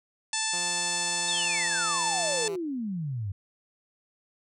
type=harmonic tone; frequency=880 Hz; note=A5; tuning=in tune; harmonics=1 / 2 / 3 / 4 / 5 / 6 / 7 / 8 / 9 / 10; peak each=-36 / -36 / -36 / -36 / -36 / -36 / -36 / -36 / -36 / -36 dBFS; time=0.33-2.48 s; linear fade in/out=2 ms
type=tone with pitch glide; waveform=10% pulse; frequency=174.61 to 168.66 Hz; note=F3 to E3; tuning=0 to +40 cents; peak=-31 dBFS; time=0.53-2.56 s; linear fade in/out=2 ms; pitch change=-60 cents; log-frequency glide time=0.63-2.04 s
type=exponential sweep; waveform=sine; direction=down; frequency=3749 to 92.5 Hz; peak=-29 dBFS; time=1.28-3.32 s; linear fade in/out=5 ms
effects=none